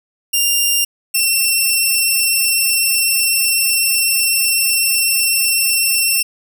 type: tone pair in turn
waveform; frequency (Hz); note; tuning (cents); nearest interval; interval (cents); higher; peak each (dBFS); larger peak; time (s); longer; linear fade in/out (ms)
10% pulse; 2794 / 2704; F7 / E7; 0 / +43; minor second; 57; first; -4; neither; 0.33-0.85 / 1.14-6.23; second; 10
effects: none